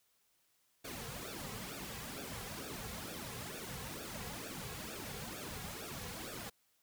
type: noise with flanger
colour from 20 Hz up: pink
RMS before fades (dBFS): -45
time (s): 0.84-6.5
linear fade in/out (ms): 10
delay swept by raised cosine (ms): 0.97 to 3.37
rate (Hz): 2.2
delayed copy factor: -0.85
effects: white hiss -75 dBFS RMS until 6.82 s